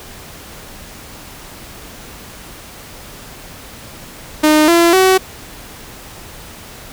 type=tone with pitch steps; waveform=sawtooth; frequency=306.2 / 339.8 / 377 Hz; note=D#4 / F4 / F#4; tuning=-28 / -47 / +32 cents; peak=-4 dBFS; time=4.43-5.18 s; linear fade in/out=10 ms; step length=250 ms; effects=pink hiss -35 dBFS RMS until 6.92 s